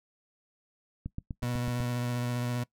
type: click train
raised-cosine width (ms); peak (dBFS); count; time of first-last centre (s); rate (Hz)
5; -23; 7; 1.06-1.804; 8.06
type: tone with vibrato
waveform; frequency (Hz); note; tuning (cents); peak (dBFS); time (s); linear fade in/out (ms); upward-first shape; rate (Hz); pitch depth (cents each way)
30% pulse; 122; B2; -21; -27; 1.42-2.64; 10; sine; 15; 19
effects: noise-tail reverb RT60 0.1 s tail -20 dB re dry